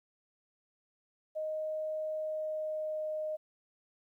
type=tone with pitch glide; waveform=sine; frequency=622.3 to 618.4 Hz; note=D#5 to D#5; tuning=0 to -11 cents; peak=-33 dBFS; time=1.35-3.37 s; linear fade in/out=20 ms; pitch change=-11 cents; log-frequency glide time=2.16-3.11 s; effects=12-bit